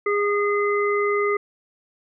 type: harmonic tone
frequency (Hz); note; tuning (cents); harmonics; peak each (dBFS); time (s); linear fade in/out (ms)
410; G#4; -22; 1 / 3 / 5; -20 / -25 / -27; 0.06-1.37; 5
effects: none